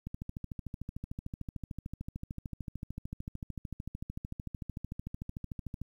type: click train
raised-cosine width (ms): 5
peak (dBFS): -26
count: 78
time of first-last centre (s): 0.07-5.816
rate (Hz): 13.4
effects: 10-bit